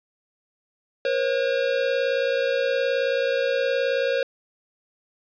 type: tone pair together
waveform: square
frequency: 481.1 / 540 Hz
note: B4 / C#5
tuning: -45 / -45 cents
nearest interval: major second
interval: 200 cents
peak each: -26 / -23 dBFS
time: 1.05-4.23 s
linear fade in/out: 2 ms
effects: resampled to 11025 Hz + 9-bit